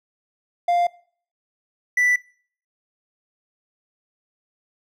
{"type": "tone pair in turn", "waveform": "triangle", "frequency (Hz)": [698.5, 1975.7], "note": ["F5", "B6"], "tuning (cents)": [0, 0], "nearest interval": "octave + tritone", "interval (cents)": 1800, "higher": "second", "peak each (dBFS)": -14, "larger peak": "neither", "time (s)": [[0.68, 0.87], [1.97, 2.16]], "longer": "neither", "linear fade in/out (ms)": 5, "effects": ["noise-tail reverb RT60 0.5 s tail -22 dB re dry"]}